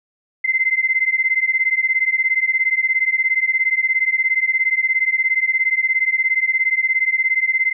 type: beating tone pair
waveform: sine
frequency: 2063 / 2080 Hz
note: C7 / C7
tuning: -25 / -11 cents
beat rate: 17 Hz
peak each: -18 dBFS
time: 0.44-7.73 s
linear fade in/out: 10 ms
effects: none